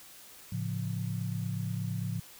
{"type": "chord", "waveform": "sine", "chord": "A augmented", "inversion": "none", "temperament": "equal", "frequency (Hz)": [110, 138.59, 174.61], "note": ["A2", "C#3", "E#3"], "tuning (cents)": [0, 0, 0], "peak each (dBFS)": [-34, -37, -36], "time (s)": [0.52, 2.2], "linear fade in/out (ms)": 5, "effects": ["white hiss -52 dBFS RMS until 2.39 s"]}